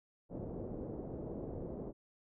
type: low-pass noise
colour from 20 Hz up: white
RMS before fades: -43 dBFS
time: 0.29-1.93 s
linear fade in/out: 50 ms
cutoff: 510 Hz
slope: 24 dB/octave
effects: none